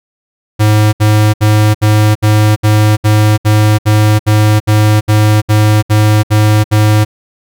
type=tone bursts; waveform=square; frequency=106.5 Hz; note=G#2; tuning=44 cents sharp; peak=-6 dBFS; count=16; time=0.59-7.05 s; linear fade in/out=20 ms; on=340 ms; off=68 ms; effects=none